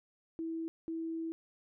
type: tone bursts at uneven times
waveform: sine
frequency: 326.8 Hz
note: E4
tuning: 15 cents flat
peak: -35 dBFS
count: 2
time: 0.39-0.68 / 0.88-1.32 s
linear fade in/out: 0 ms
effects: none